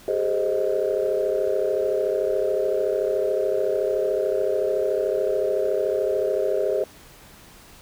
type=chord; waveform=sine; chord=Ab major seventh; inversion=third; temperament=equal with one note detuned; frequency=392 / 425.7 / 523.3 / 622.3 Hz; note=G4 / Ab4 / C5 / Eb5; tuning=0 / +43 / 0 / 0 cents; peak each=-25 dBFS; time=0.08-6.84 s; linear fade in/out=2 ms; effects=tanh soft clip ceiling -12 dBFS + pink hiss -48 dBFS RMS until 7.81 s